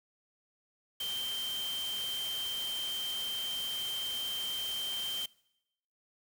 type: tone in noise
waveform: sine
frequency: 3136 Hz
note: G7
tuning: in tune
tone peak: -34 dBFS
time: 1-5.26 s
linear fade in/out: 5 ms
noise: white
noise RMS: -43 dBFS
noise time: 1-5.26 s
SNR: +6 dB
effects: noise-tail reverb RT60 0.9 s tail -23 dB re dry